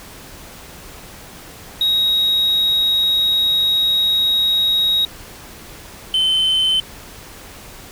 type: tone pair in turn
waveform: sine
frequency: 3790 / 3068 Hz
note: A#7 / G7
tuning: +28 / -38 cents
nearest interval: major third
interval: 366 cents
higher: first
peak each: -11 dBFS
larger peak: neither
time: 1.81-5.05 / 6.14-6.8 s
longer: first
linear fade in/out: 2 ms
effects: tanh soft clip ceiling -12 dBFS + pink hiss -38 dBFS RMS until 7.91 s